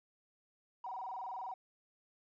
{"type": "tone with vibrato", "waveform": "triangle", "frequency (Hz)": 850, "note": "G#5", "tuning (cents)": 40, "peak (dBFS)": -36, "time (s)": [0.84, 1.54], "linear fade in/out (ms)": 5, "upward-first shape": "square", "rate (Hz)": 20, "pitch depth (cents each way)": 210, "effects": ["tanh soft clip ceiling -38 dBFS", "resampled to 16000 Hz"]}